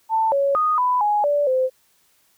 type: tone with pitch steps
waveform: sine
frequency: 889 / 557 / 1239 / 996 / 833 / 581 / 517 Hz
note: A5 / C#5 / D#6 / B5 / G#5 / D5 / C5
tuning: +18 / +8 / -8 / +14 / +5 / -19 / -21 cents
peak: -16 dBFS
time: 0.09-1.7 s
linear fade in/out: 50 ms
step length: 230 ms
effects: white hiss -61 dBFS RMS until 2.37 s